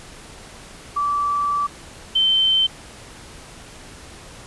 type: tone pair in turn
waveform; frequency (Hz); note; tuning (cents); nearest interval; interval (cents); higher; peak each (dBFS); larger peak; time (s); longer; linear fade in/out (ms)
sine; 1159 / 3094; D6 / G7; -23 / -23; octave + perfect fourth; 1700; second; -18 / -14; second; 0.96-1.67 / 2.15-2.67; first; 10
effects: pink hiss -41 dBFS RMS until 4.46 s + resampled to 24000 Hz